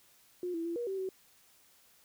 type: tone with pitch steps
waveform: sine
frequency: 357.8 / 331.6 / 338.6 / 477.5 / 385.7 / 378 Hz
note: F4 / E4 / E4 / A#4 / G4 / F#4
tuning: +42 / +10 / +46 / +42 / -28 / +37 cents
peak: -33 dBFS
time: 0.43-1.09 s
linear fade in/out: 2 ms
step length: 110 ms
effects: white hiss -64 dBFS RMS until 2.04 s